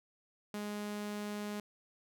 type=tone; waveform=sawtooth; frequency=207.7 Hz; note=G#3; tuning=in tune; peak=-34 dBFS; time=0.54-1.6 s; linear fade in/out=2 ms; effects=none